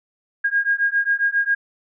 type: beating tone pair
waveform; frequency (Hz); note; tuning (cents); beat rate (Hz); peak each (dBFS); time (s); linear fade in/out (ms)
sine; 1624 / 1631.4; G#6 / G#6; -39 / -31; 7.4; -20; 0.44-1.55; 10
effects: none